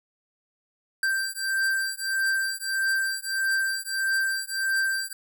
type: beating tone pair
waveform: square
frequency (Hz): 1568 / 1569.6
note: G6 / G6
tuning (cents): 0 / +2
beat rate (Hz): 1.6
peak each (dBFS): -28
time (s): 1.03-5.13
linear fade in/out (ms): 2
effects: none

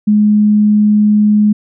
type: tone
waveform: sine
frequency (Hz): 210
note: G#3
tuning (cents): +19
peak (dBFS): -6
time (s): 0.07-1.53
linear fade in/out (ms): 10
effects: none

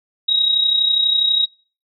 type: tone with amplitude modulation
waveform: sine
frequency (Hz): 3806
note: A#7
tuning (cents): +35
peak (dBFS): -11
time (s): 0.28-1.46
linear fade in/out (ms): 10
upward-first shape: sine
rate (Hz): 32.2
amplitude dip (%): 60
effects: noise-tail reverb RT60 0.4 s tail -25 dB re dry

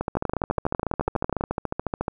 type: two click trains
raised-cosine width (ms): 1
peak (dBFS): -9 / -11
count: 16 / 30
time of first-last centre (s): 0.17-1.41 / 0.01-2.081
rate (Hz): 12.1 / 14
effects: none

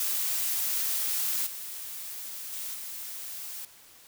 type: noise with level steps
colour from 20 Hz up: blue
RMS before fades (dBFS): -29 / -39 / -36 / -39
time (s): 0-3.65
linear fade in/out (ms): 2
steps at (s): 1.46 / 2.52 / 2.74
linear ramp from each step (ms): 10
effects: white hiss -54 dBFS RMS until 4.07 s

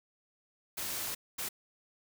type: noise bursts at uneven times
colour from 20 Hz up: white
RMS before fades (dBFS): -37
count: 2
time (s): 0.77-1.15 / 1.38-1.49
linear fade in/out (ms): 10
effects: none

